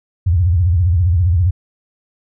sine tone with vibrato, 87.31 Hz, F2, in tune, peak -10 dBFS, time 0.26-1.51 s, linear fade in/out 10 ms, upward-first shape sine, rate 15 Hz, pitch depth 190 cents each way, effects none

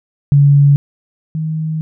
sine tone pair in turn, 142.2 / 157.7 Hz, C#3 / D#3, +45 / +24 cents, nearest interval major second, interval 179 cents, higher second, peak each -5 / -16 dBFS, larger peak first, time 0.32-0.76 / 1.35-1.81 s, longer second, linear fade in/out 0 ms, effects none

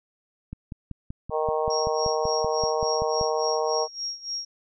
click train, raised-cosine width 5 ms, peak -22 dBFS, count 15, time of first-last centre 0.53-3.212 s, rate 5.22 Hz
harmonic tone, 155.56 Hz, D#3, in tune, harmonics 3 / 4 / 5 / 6 / 7, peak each -26 / -28 / -30 / -32 / -33 dBFS, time 1.3-3.88 s, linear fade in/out 50 ms
sine tone with tremolo, 5588 Hz, F8, in tune, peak -27 dBFS, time 1.7-4.45 s, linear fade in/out 5 ms, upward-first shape sine, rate 3.5 Hz, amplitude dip 85%
effects none

